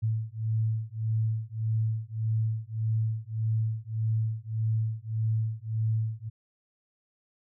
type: beating tone pair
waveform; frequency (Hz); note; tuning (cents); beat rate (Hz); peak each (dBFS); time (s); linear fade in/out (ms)
sine; 109.9 / 111.6; A2 / A2; -2 / +25; 1.7; -29; 0.02-6.3; 20
effects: none